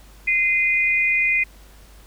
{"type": "tone pair together", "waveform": "sine", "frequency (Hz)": [2069, 2460], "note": ["C7", "D#7"], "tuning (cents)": [-20, -20], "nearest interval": "minor third", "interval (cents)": 300, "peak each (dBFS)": -19, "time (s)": [0.27, 1.44], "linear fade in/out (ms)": 10, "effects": ["added 50 Hz sine -45 dBFS peak until 2.06 s", "pink hiss -51 dBFS RMS until 2.06 s"]}